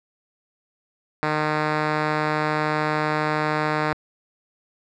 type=tone; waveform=5% pulse; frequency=152.9 Hz; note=D#3; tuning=30 cents flat; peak=-9 dBFS; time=1.23-3.93 s; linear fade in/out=0 ms; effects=low-pass 3000 Hz 12 dB/octave